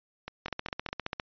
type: two click trains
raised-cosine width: 0.3 ms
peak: -16 / -21 dBFS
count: 12 / 4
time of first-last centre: 0.46-1.198 / 0.28-0.889 s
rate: 14.9 / 4.93 Hz
effects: resampled to 11025 Hz